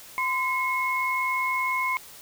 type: tone pair together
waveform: sine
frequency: 1027 / 2175 Hz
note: C6 / C#7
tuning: -33 / -33 cents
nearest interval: octave + minor second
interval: 1300 cents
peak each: -26 dBFS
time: 0.18-1.97 s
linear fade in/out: 0 ms
effects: white hiss -46 dBFS RMS until 2.21 s